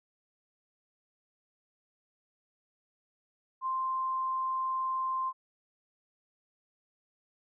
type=tone; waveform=sine; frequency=1046.5 Hz; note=C6; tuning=in tune; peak=-29 dBFS; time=3.61-5.33 s; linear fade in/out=50 ms; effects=none